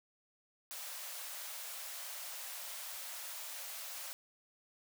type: high-pass noise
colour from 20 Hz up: white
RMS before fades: -45 dBFS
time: 0.71-4.13 s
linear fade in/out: 0 ms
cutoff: 520 Hz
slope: 96 dB/octave
effects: none